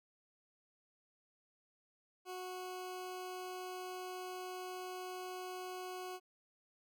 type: tone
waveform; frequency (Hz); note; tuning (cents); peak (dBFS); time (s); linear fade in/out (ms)
20% pulse; 367.3; F#4; -13; -38; 2.25-6.2; 50
effects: none